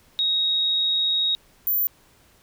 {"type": "tone pair in turn", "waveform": "sine", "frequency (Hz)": [3773, 14273], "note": ["A#7", "A9"], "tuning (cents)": [20, 24], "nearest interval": "octave + major seventh", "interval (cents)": 2304, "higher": "second", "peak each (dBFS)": -19, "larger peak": "neither", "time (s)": [[0.19, 1.35], [1.67, 1.87]], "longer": "first", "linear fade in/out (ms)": 0, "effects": ["pink hiss -57 dBFS RMS until 2.42 s"]}